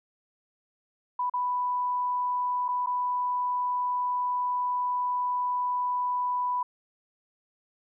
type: tone with dropouts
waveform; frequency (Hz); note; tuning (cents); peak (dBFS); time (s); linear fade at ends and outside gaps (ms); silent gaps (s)
sine; 990; B5; +4; -25; 1.19-6.63; 5; 1.298-1.337 / 2.682-2.686 / 2.862-2.87
effects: none